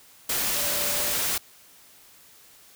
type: tone in noise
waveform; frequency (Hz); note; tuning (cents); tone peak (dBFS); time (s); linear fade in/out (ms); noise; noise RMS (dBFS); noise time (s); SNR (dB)
sine; 584; D5; -10; -36; 0.55-1.13; 5; white; -26; 0.29-1.38; -13
effects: white hiss -53 dBFS RMS until 2.75 s